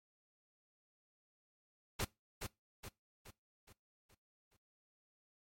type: noise with echo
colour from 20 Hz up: pink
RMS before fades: -37 dBFS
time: 1.99-2.05 s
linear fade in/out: 10 ms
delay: 420 ms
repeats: 6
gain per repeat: -6 dB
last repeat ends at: 4.57 s
effects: noise-tail reverb RT60 0.2 s tail -21 dB re dry + MP3 64 kbps